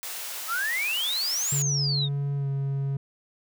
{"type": "high-pass noise", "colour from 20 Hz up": "white", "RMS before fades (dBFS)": -35, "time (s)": [0.03, 1.62], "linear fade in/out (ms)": 0, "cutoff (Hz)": 610, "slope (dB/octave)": 12}
{"type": "exponential two-way sweep", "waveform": "sine", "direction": "up then down", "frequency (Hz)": [1254, 7570, 3571], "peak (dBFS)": -25, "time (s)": [0.47, 2.09], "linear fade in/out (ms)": 50, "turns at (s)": 1.53}
{"type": "tone with pitch glide", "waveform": "triangle", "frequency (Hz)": [141.2, 137.97], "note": ["C#3", "C#3"], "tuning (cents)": [32, -8], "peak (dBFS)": -23, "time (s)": [1.52, 2.97], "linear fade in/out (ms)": 5, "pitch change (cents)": -40, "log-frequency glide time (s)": [2.36, 2.48]}
{"effects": []}